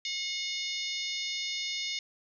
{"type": "harmonic tone with a mistuned harmonic", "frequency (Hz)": 723, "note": "F#5", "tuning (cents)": -40, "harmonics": [3, 4, 5, 6, 7, 8, 9], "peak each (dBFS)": [-38, -41, -37, -41, -38, -48, -44], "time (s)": [0.05, 1.99], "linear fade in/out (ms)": 2, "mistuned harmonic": 7, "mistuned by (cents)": 15, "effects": []}